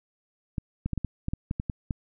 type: clicks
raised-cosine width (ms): 5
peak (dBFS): -16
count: 11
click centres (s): 0.582 / 0.86 / 0.933 / 0.977 / 1.047 / 1.284 / 1.335 / 1.511 / 1.599 / 1.698 / 1.908
effects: none